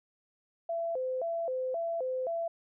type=tone with vibrato; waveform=sine; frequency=587.3 Hz; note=D5; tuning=in tune; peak=-30 dBFS; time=0.69-2.48 s; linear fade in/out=5 ms; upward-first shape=square; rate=1.9 Hz; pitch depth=230 cents each way; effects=none